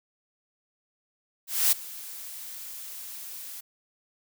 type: noise with ADSR envelope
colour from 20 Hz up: blue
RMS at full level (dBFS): -20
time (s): 1.47-3.61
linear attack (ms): 250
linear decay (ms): 12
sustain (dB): -20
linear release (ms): 12
effects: none